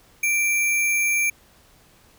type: tone with sample-and-hold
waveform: sine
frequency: 2349 Hz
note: D7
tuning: in tune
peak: -18 dBFS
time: 0.23-1.3 s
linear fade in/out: 5 ms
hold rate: 8820 Hz
effects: pink hiss -55 dBFS RMS until 2.18 s